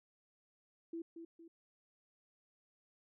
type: tone with echo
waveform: sine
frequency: 332.5 Hz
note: E4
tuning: 15 cents sharp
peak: -40 dBFS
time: 0.93-1.02 s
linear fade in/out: 5 ms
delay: 230 ms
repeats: 2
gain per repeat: -7 dB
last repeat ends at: 1.48 s
effects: none